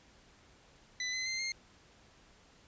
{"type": "tone with pitch steps", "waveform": "20% pulse", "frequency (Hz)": [2000, 2040, 2080, 2121], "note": ["B6", "C7", "C7", "C7"], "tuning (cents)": [21, -44, -11, 23], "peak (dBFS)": -29, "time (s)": [1, 1.52], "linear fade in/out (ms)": 2, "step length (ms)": 130, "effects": ["pink hiss -62 dBFS RMS until 2.67 s", "resampled to 16000 Hz"]}